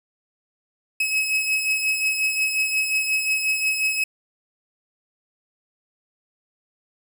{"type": "beating tone pair", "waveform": "40% pulse", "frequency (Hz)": [2561, 2566.6], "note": ["D#7", "E7"], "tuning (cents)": [49, -47], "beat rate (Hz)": 5.6, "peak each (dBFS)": [-26, -20], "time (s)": [1, 4.04], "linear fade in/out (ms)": 5, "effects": []}